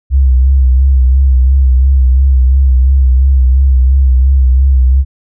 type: tone with vibrato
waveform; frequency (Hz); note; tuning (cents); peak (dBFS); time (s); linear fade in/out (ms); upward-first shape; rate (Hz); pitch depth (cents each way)
sine; 65.41; C2; 0; -4; 0.1-5.05; 50; sine; 2.9; 60
effects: none